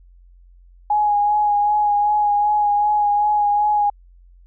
sine tone with vibrato, 830.6 Hz, G#5, in tune, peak -14 dBFS, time 0.9-3.9 s, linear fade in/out 5 ms, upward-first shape sine, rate 2.6 Hz, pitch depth 21 cents each way, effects added 44 Hz sine -45 dBFS peak until 4.46 s

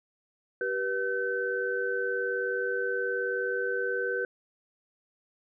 sine tone cluster, 387.7 / 486.6 / 1529 Hz, G4 / B4 / G6, -19 / -26 / -44 cents, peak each -33 / -31 / -31 dBFS, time 0.61-4.25 s, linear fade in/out 2 ms, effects none

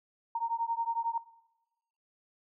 sine beating tone pair, 919 / 930 Hz, A#5 / A#5, -25 / -4 cents, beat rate 11 Hz, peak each -33 / -33 dBFS, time 0.35-1.18 s, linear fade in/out 5 ms, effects noise-tail reverb RT60 1.0 s tail -19 dB re dry

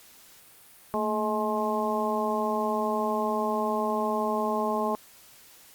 harmonic tone with a mistuned harmonic, 212.5 Hz, G#3, 40 cents sharp, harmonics 1 / 2 / 3 / 4 / 5, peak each -31 / -31 / -31 / -31 / -31 dBFS, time 0.94-4.95 s, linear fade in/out 0 ms, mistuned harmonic 1, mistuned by +83 cents, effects white hiss -53 dBFS RMS until 5.74 s + Opus 48 kbps

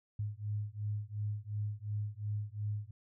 sine beating tone pair, 103.3 / 106.1 Hz, G#2 / G#2, -9 / +38 cents, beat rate 2.8 Hz, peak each -38 / -38 dBFS, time 0.19-2.91 s, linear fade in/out 5 ms, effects none

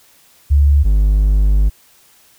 sine / triangle tone pair in turn, 71.7 / 50.7 Hz, D2 / G#1, -41 / -41 cents, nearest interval tritone, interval 600 cents, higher first, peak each -7 dBFS, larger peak neither, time 0.5-0.84 / 0.84-1.7 s, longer second, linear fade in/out 20 ms, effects white hiss -50 dBFS RMS until 2.38 s

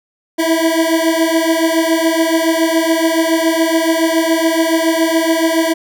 25% pulse beating tone pair, 323 / 330.1 Hz, E4 / E4, -35 / +2 cents, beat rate 7.1 Hz, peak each -11 dBFS, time 0.38-5.74 s, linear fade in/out 20 ms, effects none

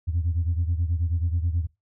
sine beating tone pair, 82.41 / 91.71 Hz, E2 / F#2, 0 / -15 cents, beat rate 9.3 Hz, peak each -22 / -26 dBFS, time 0.07-1.67 s, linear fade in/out 20 ms, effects noise-tail reverb RT60 0.2 s tail -21 dB re dry + tanh soft clip ceiling -17 dBFS

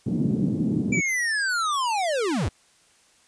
white band-pass noise, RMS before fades -24 dBFS, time 0.06-1.01 s, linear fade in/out 5 ms, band 140 to 260 Hz, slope 24 dB/octave
square linear sweep, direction down, 2349 to 57.6 Hz, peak -23 dBFS, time 0.92-2.49 s, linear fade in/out 10 ms
effects white hiss -59 dBFS RMS until 3.27 s + resampled to 22050 Hz

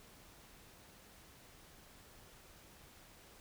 silence, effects pink hiss -60 dBFS RMS until 3.4 s

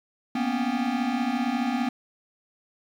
square tone cluster, 231.8 / 246.8 / 278.2 / 797 Hz, A#3 / B3 / C#4 / G5, -10 / -1 / +6 / +28 cents, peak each -32 / -27 / -32 / -35 dBFS, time 0.35-1.89 s, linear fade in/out 5 ms, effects low-pass 4000 Hz 12 dB/octave + 9-bit

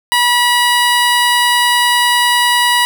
15% pulse tone, 970 Hz, B5, 31 cents flat, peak -3 dBFS, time 0.12-2.85 s, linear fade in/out 0 ms, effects none

